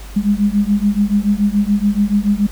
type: beating tone pair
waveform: sine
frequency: 201.4 / 208.4 Hz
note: G3 / G#3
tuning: +47 / +6 cents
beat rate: 7 Hz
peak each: -15 dBFS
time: 0.16-2.47 s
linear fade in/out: 10 ms
effects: added 50 Hz sine -30 dBFS peak until 2.51 s + pink hiss -39 dBFS RMS until 2.51 s